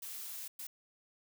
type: noise bursts at uneven times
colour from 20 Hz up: blue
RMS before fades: -44 dBFS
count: 2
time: 0.02-0.48 / 0.59-0.67 s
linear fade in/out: 5 ms
effects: none